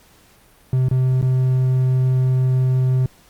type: tone with dropouts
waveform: triangle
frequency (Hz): 129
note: C3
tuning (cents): -24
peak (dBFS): -12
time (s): 0.73-3.06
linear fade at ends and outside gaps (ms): 2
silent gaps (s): 0.886-0.912 / 1.214-1.226
effects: pink hiss -52 dBFS RMS until 3.29 s + Opus 48 kbps